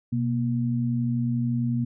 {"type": "tone pair together", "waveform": "sine", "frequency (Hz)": [125.33, 236.6], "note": ["B2", "A#3"], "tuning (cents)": [26, 26], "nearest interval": "major seventh", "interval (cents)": 1100, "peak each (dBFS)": -25, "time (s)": [0.12, 1.85], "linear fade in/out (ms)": 10, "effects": []}